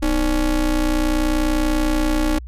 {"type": "ring-modulated tone", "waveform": "square", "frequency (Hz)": 138.8, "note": "C#3", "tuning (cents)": 3, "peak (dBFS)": -14, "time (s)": [0.02, 2.39], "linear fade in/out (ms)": 10, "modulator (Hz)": 169, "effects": ["added 60 Hz sine -31 dBFS peak until 2.47 s", "resampled to 32000 Hz"]}